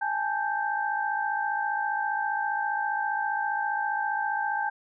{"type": "tone cluster", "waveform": "sine", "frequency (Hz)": [818, 873, 1568], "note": ["G#5", "A5", "G6"], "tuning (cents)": [-26, -14, 0], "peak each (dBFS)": -30, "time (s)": [0.01, 4.7], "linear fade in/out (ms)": 10, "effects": []}